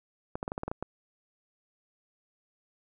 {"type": "clicks", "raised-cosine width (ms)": 1, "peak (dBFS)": -19, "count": 9, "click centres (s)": [0.355, 0.429, 0.479, 0.519, 0.579, 0.634, 0.68, 0.715, 0.826], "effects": []}